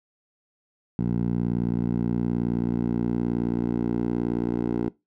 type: tone with band-pass filter sweep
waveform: 10% pulse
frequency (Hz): 58.9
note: A#1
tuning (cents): +19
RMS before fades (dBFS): -25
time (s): 0.99-4.89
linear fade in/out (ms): 0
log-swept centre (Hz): 180 to 320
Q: 1.6
effects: noise-tail reverb RT60 0.2 s tail -20 dB re dry